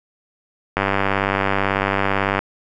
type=click train; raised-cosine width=0.5 ms; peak=-3 dBFS; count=160; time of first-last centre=0.77-2.391 s; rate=98.1 Hz; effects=none